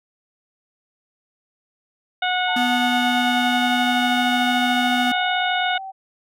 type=harmonic tone; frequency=731 Hz; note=F#5; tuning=21 cents flat; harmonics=1 / 2 / 3 / 4 / 5; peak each=-22 / -24 / -28 / -28 / -28 dBFS; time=2.22-5.78 s; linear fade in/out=5 ms
type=linear sweep; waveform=sine; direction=down; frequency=891 to 767 Hz; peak=-30 dBFS; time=2.47-5.92 s; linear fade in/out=20 ms
type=tone with pitch glide; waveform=square; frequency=246.6 to 248.2 Hz; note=B3 to B3; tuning=-2 to +9 cents; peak=-22 dBFS; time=2.56-5.12 s; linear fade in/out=5 ms; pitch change=+11 cents; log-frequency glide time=2.95-4.14 s
effects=none